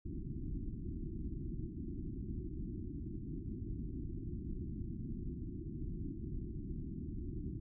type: low-pass noise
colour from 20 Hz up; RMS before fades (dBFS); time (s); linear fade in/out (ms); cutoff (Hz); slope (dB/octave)
pink; -42; 0.05-7.6; 10; 360; 96
effects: none